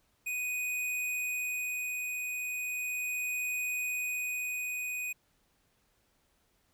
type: tone with tremolo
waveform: square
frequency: 2489 Hz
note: D#7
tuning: in tune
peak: -32 dBFS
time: 0.26-5.13 s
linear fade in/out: 10 ms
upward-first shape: sine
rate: 0.37 Hz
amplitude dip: 25%
effects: pink hiss -72 dBFS RMS until 6.73 s